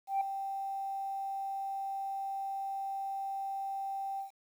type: tone with ADSR envelope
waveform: sine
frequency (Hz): 783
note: G5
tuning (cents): -2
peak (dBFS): -24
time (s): 0.07-4.31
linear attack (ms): 140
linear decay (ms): 4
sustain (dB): -10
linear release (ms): 120
effects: tanh soft clip ceiling -25 dBFS + 10-bit